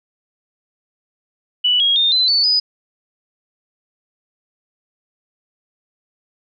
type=tone with pitch steps; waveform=sine; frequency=2960 / 3284 / 3644 / 4043 / 4487 / 4978 Hz; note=F#7 / G#7 / A#7 / B7 / C#8 / D#8; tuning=0 / -20 / -40 / +40 / +20 / 0 cents; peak=-12 dBFS; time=1.64-2.6 s; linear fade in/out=10 ms; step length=160 ms; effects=none